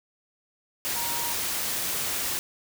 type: tone in noise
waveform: sine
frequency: 942 Hz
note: A#5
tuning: 18 cents sharp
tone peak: -35 dBFS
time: 0.96-1.33 s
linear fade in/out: 0 ms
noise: white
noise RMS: -29 dBFS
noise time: 0.85-2.39 s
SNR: -9 dB
effects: none